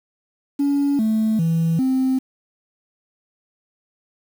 sine tone with pitch steps, 282.8 / 219.3 / 164.6 / 261.4 Hz, C#4 / A3 / E3 / C4, +35 / -6 / -2 / -1 cents, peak -14 dBFS, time 0.59-2.19 s, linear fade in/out 10 ms, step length 400 ms, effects tanh soft clip ceiling -14 dBFS + 7-bit

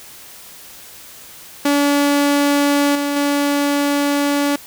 sawtooth tone with level steps, 286.2 Hz, D4, 45 cents flat, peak -9 / -14 / -11 dBFS, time 1.65-4.56 s, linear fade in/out 5 ms, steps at 2.95 / 3.16 s, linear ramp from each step 5 ms, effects white hiss -39 dBFS RMS until 4.66 s

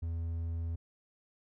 triangle tone, 83.2 Hz, E2, 17 cents sharp, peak -31 dBFS, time 0.02-0.76 s, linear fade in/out 10 ms, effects none

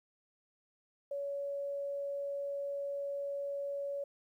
sine tone, 563 Hz, C#5, 27 cents sharp, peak -35 dBFS, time 1.11-4.04 s, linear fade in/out 5 ms, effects 12-bit

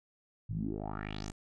10% pulse tone with low-pass filter sweep, 51.91 Hz, G#1, in tune, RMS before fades -38 dBFS, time 0.49-1.32 s, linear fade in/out 10 ms, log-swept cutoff 110 to 8500 Hz, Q 4.8, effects none

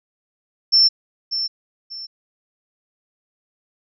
sine tone with echo, 5370 Hz, E8, 31 cents sharp, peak -10 dBFS, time 0.72-0.89 s, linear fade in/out 20 ms, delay 590 ms, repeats 2, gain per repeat -10 dB, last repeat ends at 2.07 s, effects none

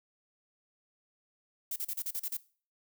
violet noise bursts, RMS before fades -35 dBFS, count 8, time 1.71-2.37 s, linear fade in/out 5 ms, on 51 ms, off 36 ms, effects noise-tail reverb RT60 0.4 s tail -19 dB re dry

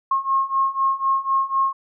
sine beating tone pair, 1077 / 1081 Hz, C6 / C#6, +50 / -44 cents, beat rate 4 Hz, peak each -22 / -20 dBFS, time 0.11-1.73 s, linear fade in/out 5 ms, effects none

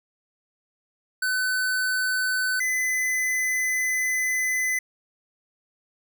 square tone pair in turn, 1510 / 2019 Hz, F#6 / B6, +35 / +38 cents, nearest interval perfect fourth, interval 503 cents, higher second, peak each -23 dBFS, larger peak neither, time 1.22-2.6 / 2.6-4.79 s, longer second, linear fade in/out 5 ms, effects none

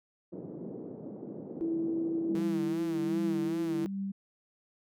white band-pass noise, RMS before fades -42 dBFS, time 0.32-2.43 s, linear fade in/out 10 ms, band 160 to 420 Hz, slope 24 dB/octave
sine tone, 329.9 Hz, E4, 1 cent sharp, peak -29 dBFS, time 1.61-3.86 s, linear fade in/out 0 ms
sine tone with tremolo, 196 Hz, G3, in tune, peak -31 dBFS, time 2.29-4.12 s, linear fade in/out 10 ms, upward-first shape triangle, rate 1.3 Hz, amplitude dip 90%
sawtooth tone with vibrato, 160 Hz, D#3, 49 cents sharp, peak -35 dBFS, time 2.35-3.85 s, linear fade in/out 0 ms, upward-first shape sine, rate 2.6 Hz, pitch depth 120 cents each way
effects none

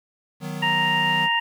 square chord, B major, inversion first, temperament equal, 155.56 / 185 / 246.9 Hz, D#3 / F#3 / B3, 0 / 0 / 0 cents, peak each -32 / -33 / -37 dBFS, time 0.4-1.29 s, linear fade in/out 50 ms
harmonic tone, 932.3 Hz, A#5, in tune, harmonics 1 / 2 / 3, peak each -23 / -23 / -23 dBFS, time 0.62-1.4 s, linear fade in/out 10 ms
effects 9-bit

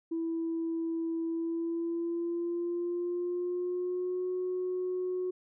sine tone with pitch glide, 329.6 to 365.7 Hz, E4 to F#4, 0 to -20 cents, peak -29 dBFS, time 0.11-5.31 s, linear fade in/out 10 ms, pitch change +180 cents, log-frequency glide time 1.26-4.29 s, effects tanh soft clip ceiling -26 dBFS

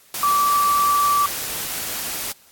sine tone in noise, 1160 Hz, D6, 22 cents flat, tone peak -15 dBFS, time 0.23-1.26 s, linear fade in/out 2 ms, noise white, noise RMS -27 dBFS, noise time 0.14-2.32 s, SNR +9 dB, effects white hiss -52 dBFS RMS until 2.51 s + AAC 64 kbps

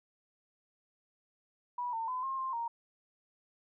sine tone with pitch steps, 976 / 904 / 1014 / 1067 / 1053 / 932 Hz, B5 / A5 / B5 / C6 / C6 / A#5, -21 / +47 / +45 / +34 / +11 / -1 cents, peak -33 dBFS, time 1.78-2.68 s, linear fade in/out 5 ms, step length 150 ms, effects none

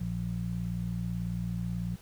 harmonic tone, 58.27 Hz, A#1, in tune, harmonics 1 / 2 / 3, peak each -39 / -35 / -33 dBFS, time 0-1.96 s, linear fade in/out 10 ms, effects pink hiss -56 dBFS RMS until 2.01 s

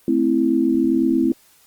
sine chord, A minor, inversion none, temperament equal, 220 / 261.6 / 329.6 Hz, A3 / C4 / E4, 0 / 0 / 0 cents, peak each -23 / -18 / -18 dBFS, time 0.08-1.32 s, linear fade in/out 2 ms, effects white hiss -54 dBFS RMS until 1.66 s + Opus 24 kbps

